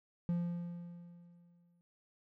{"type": "tone with exponential decay", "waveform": "triangle", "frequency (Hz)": 173.1, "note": "F3", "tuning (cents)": -15, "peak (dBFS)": -28, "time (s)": [0.29, 1.81], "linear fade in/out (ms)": 0, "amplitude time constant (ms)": 330, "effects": []}